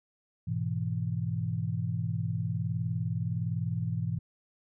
sine chord, E major, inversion first, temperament equal, 103.83 / 123.47 / 164.81 Hz, G#2 / B2 / E3, 0 / 0 / 0 cents, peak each -33 dBFS, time 0.47-4.19 s, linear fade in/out 10 ms, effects none

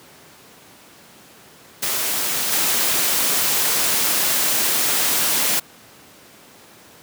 white noise with level steps, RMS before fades -22 / -19 dBFS, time 1.82-5.6 s, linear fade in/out 10 ms, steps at 2.52 s, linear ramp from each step 2 ms, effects pink hiss -46 dBFS RMS until 7.02 s + high-pass 150 Hz 12 dB/octave

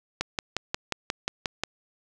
click train, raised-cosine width 0.2 ms, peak -9 dBFS, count 9, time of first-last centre 0.21-1.636 s, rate 5.61 Hz, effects none

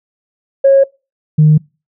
sine tone pair in turn, 546 / 153.22 Hz, C#5 / D#3, -26 / -26 cents, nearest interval octave + minor seventh, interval 2200 cents, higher first, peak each -3 dBFS, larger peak neither, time 0.64-0.84 / 1.38-1.58 s, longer neither, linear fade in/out 10 ms, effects noise-tail reverb RT60 0.3 s tail -26 dB re dry + tanh soft clip ceiling 0 dBFS

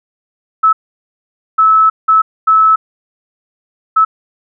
sine tone bursts at uneven times, 1302 Hz, E6, 22 cents flat, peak -5 dBFS, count 5, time 0.63-0.73 / 1.58-1.9 / 2.08-2.22 / 2.47-2.76 / 3.96-4.05 s, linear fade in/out 10 ms, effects none

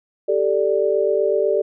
sine chord, G suspended second, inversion none, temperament equal, 392 / 440 / 587.3 Hz, G4 / A4 / D5, 0 / 0 / 0 cents, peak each -20 dBFS, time 0.28-1.62 s, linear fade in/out 10 ms, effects none

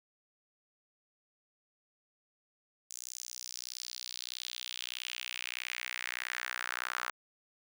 sawtooth tone with high-pass filter sweep, 61.6 Hz, B1, 4 cents flat, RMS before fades -41 dBFS, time 2.9-7.11 s, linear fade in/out 5 ms, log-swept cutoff 6900 to 1300 Hz, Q 2.7, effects none

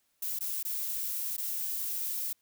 violet noise with dropouts, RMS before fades -34 dBFS, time 0.22-2.33 s, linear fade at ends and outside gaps 5 ms, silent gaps 0.39-0.407 / 0.629-0.65 / 1.367-1.379 s, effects white hiss -74 dBFS RMS until 2.41 s

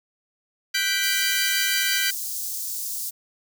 20% pulse chord, G major seventh, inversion third, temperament equal, 1480 / 1568 / 1975.5 / 2349 Hz, F#6 / G6 / B6 / D7, 0 / 0 / 0 / 0 cents, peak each -25 / -21 / -21 / -23 dBFS, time 0.74-2.11 s, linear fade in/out 10 ms
white high-pass noise, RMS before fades -30 dBFS, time 1.02-3.11 s, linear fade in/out 20 ms, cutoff 5100 Hz, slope 24 dB/octave
effects none

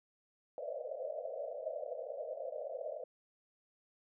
white band-pass noise, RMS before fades -42 dBFS, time 0.58-3.04 s, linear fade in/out 2 ms, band 490 to 660 Hz, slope 96 dB/octave, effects none

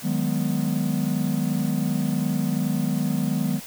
triangle chord, G# minor seventh, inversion second, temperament equal, 155.56 / 185 / 207.7 / 246.9 Hz, D#3 / F#3 / G#3 / B3, 0 / 0 / 0 / 0 cents, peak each -25 dBFS, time 0.02-3.61 s, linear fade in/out 50 ms, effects white hiss -40 dBFS RMS until 3.66 s

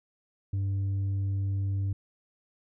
sine tone with tanh clipping, 98 Hz, G2, in tune, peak -27 dBFS, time 0.53-1.93 s, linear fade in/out 5 ms, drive 3 dB, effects none

